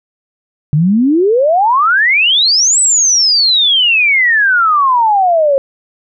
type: exponential two-way sweep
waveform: sine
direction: up then down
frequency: 141.2 to 8100 to 534 Hz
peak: -7 dBFS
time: 0.73-5.58 s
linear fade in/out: 0 ms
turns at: 2.8 s
effects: none